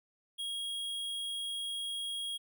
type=tone; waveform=square; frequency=3285 Hz; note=G#7; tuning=20 cents flat; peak=-36 dBFS; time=0.38-2.38 s; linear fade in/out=20 ms; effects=none